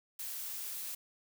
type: noise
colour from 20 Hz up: blue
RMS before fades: -41 dBFS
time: 0.19-0.95 s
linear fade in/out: 5 ms
effects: none